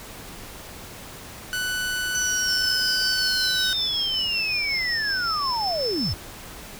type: tone with pitch glide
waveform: sawtooth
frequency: 1490 to 1508.2 Hz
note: F#6 to F#6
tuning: +12 to +33 cents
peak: -21 dBFS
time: 1.53-3.73 s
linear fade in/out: 0 ms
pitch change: +21 cents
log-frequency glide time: 2.16-3.03 s
type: linear sweep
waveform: sine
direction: down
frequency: 6040 to 64.2 Hz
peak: -24 dBFS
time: 2.15-6.14 s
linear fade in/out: 0 ms
type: tone with tremolo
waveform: sine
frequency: 5274 Hz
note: E8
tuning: in tune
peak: -24 dBFS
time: 2.48-6.13 s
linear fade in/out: 2 ms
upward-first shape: triangle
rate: 5.4 Hz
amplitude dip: 45%
effects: pink hiss -40 dBFS RMS until 6.79 s